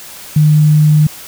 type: tone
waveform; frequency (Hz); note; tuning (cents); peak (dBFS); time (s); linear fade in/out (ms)
sine; 151.8; D#3; -42; -5; 0.36-1.07; 5
effects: white hiss -32 dBFS RMS until 1.27 s